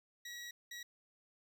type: tone bursts at uneven times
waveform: 20% pulse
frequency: 1918 Hz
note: A#6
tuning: 49 cents sharp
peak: -40 dBFS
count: 2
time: 0.25-0.51 / 0.71-0.83 s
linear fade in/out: 5 ms
effects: none